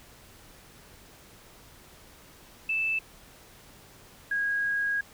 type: tone pair in turn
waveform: sine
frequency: 2637 / 1642 Hz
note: E7 / G#6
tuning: 0 / -20 cents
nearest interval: minor sixth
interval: 820 cents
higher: first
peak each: -25 dBFS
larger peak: neither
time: 2.69-2.99 / 4.31-5.01 s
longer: second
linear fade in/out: 5 ms
effects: pink hiss -53 dBFS RMS until 5.13 s